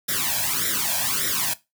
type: noise with flanger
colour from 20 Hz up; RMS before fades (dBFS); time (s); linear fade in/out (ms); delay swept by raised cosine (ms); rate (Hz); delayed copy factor
white; -24; 0.08-1.54; 10; 0.54 to 1.24; 1.7; +1
effects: noise-tail reverb RT60 0.2 s tail -17 dB re dry + high-pass 100 Hz 12 dB/octave